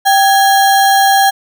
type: tone with sample-and-hold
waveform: sine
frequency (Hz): 784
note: G5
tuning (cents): 0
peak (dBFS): -6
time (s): 0.05-1.31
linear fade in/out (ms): 20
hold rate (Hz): 2450
effects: none